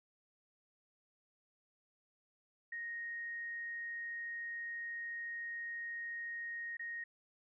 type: tone with dropouts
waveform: sine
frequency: 1867 Hz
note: A#6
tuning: 2 cents sharp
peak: -40 dBFS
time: 2.72-7.04 s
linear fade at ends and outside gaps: 5 ms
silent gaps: 6.77-6.794 s
effects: none